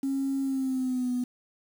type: tone with pitch glide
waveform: triangle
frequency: 271.7 to 247.7 Hz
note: C#4 to B3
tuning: -35 to +5 cents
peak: -22 dBFS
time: 0.03-1.24 s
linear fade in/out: 5 ms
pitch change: -160 cents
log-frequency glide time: 0.42-1.12 s
effects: tanh soft clip ceiling -23 dBFS + 8-bit